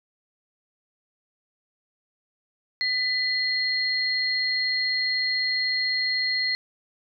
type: tone pair together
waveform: sine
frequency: 2000 / 4238 Hz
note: B6 / C8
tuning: +21 / +21 cents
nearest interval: octave + minor second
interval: 1300 cents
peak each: -25 dBFS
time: 2.81-6.55 s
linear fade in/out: 0 ms
effects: none